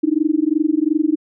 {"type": "tone with amplitude modulation", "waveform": "sine", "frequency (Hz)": 309.5, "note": "D#4", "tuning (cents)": -9, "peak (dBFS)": -10, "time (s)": [0.03, 1.16], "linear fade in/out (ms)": 10, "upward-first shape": "sine", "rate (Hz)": 22.8, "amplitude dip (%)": 100, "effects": []}